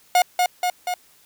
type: tone with echo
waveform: 45% pulse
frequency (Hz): 720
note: F#5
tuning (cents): -47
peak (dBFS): -13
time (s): 0.15-0.22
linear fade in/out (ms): 2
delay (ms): 240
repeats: 3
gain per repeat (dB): -3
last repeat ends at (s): 0.94
effects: white hiss -55 dBFS RMS until 1.25 s